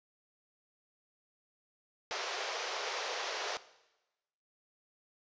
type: band-pass noise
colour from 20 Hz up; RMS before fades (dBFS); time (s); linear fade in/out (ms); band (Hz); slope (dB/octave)
pink; -38; 2.11-3.57; 0; 420 to 6300; 48
effects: noise-tail reverb RT60 1.0 s tail -17 dB re dry + resampled to 16000 Hz